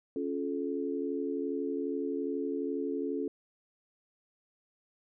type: chord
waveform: sine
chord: Db augmented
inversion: none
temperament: equal with one note detuned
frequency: 277.2 / 349.2 / 431.7 Hz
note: Db4 / F4 / A4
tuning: 0 / 0 / -33 cents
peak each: -34 / -37 / -35 dBFS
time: 0.16-3.28 s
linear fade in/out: 2 ms
effects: none